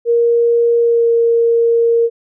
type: tone with pitch glide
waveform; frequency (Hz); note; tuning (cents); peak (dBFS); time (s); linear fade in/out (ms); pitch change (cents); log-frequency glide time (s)
sine; 469.5 to 464.6; A#4 to A#4; +12 to -6; -9; 0.05-2.1; 50; -18; 0.79-1.09
effects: none